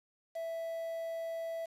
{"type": "tone with quantisation", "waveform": "triangle", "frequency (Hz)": 660, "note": "E5", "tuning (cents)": 2, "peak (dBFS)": -34, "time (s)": [0.35, 1.66], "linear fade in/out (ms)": 10, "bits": 9, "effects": ["low-pass 11000 Hz 12 dB/octave"]}